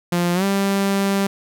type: tone with pitch glide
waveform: sawtooth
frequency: 174.61 to 197.13 Hz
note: F3 to G3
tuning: 0 to +10 cents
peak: -13 dBFS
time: 0.12-1.27 s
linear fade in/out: 5 ms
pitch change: +210 cents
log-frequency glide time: 0.34-0.44 s
effects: none